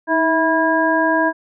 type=harmonic tone with a mistuned harmonic; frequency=326.2 Hz; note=E4; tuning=18 cents flat; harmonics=1 / 2 / 3 / 5; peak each=-19 / -19 / -19 / -19 dBFS; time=0.07-1.33 s; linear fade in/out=50 ms; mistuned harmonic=1; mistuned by=-43 cents; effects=none